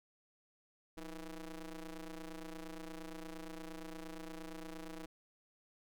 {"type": "ring-modulated tone", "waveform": "sawtooth", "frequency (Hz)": 164.3, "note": "E3", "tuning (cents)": -5, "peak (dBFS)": -38, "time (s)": [0.97, 5.06], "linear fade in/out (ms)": 5, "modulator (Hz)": 150, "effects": []}